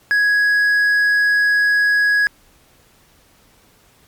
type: tone with hard clipping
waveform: sine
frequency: 1666 Hz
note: G#6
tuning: 5 cents sharp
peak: -13 dBFS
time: 0.11-2.27 s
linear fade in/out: 0 ms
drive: 3 dB
effects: pink hiss -53 dBFS RMS until 4.07 s + MP3 96 kbps